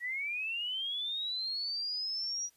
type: linear sweep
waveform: sine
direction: up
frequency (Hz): 1900 to 5800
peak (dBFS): -33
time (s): 0-2.5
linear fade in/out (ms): 50
effects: white hiss -68 dBFS RMS until 2.56 s + resampled to 32000 Hz